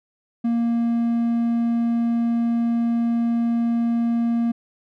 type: tone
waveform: triangle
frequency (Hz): 233.5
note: A#3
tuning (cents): +3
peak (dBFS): -16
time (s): 0.44-4.52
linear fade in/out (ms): 10
effects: none